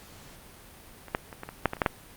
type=clicks; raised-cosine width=0.5 ms; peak=-26 / -10 / -26 / -22 / -22 / -6 / -16 / -27 / -7 / -6 dBFS; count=10; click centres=1.083 / 1.149 / 1.328 / 1.434 / 1.49 / 1.657 / 1.734 / 1.768 / 1.818 / 1.862 s; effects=pink hiss -50 dBFS RMS until 2.16 s + Opus 48 kbps